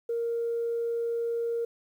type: tone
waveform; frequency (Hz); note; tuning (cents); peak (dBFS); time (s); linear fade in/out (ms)
sine; 466.2; A#4; 0; -26; 0.09-1.65; 5
effects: tanh soft clip ceiling -22 dBFS + 10-bit